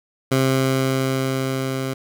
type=tone with level ramp; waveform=15% pulse; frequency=132.6 Hz; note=C3; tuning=23 cents sharp; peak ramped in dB=-9 to -17 dBFS; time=0.31-1.94 s; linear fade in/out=10 ms; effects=none